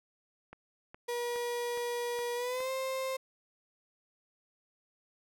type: click train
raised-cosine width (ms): 0.5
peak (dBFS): -32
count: 6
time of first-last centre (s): 0.53-2.605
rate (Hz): 2.41
type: tone with pitch glide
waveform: 35% pulse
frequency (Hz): 480 to 526.5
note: B4 to C5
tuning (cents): -49 to +11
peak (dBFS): -31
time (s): 1.08-3.17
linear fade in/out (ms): 10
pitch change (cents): +160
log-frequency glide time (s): 2.35-2.7
effects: none